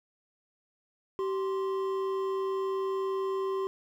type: tone pair together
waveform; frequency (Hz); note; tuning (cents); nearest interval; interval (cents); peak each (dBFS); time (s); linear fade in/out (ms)
triangle; 385.7 / 1046.5; G4 / C6; -28 / 0; octave + perfect fourth; 1728; -27 / -35; 1.19-3.67; 0
effects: 11-bit